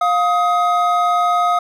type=tone pair together; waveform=triangle; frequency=706 / 1259.3 Hz; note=F5 / D#6; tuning=+19 / +20 cents; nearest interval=minor seventh; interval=1001 cents; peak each=-14 dBFS; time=0.01-1.59 s; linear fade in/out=5 ms; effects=none